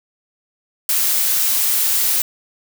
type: noise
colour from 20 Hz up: blue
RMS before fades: -17 dBFS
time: 0.89-2.22 s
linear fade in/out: 2 ms
effects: none